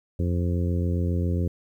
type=harmonic tone; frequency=87.31 Hz; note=F2; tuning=in tune; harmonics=1 / 2 / 3 / 4 / 5 / 6; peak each=-23 / -29 / -33 / -35 / -37 / -39 dBFS; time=0.19-1.48 s; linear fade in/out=5 ms; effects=10-bit